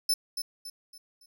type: tone with echo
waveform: sawtooth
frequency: 5274 Hz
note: E8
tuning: in tune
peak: -20 dBFS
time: 0.09-0.14 s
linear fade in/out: 5 ms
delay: 280 ms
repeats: 4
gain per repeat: -8 dB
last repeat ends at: 1.26 s
effects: none